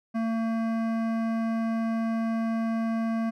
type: tone with hard clipping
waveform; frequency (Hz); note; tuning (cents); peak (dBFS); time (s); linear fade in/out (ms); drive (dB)
sine; 226.2; A3; +48; -27; 0.14-3.31; 20; 14
effects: none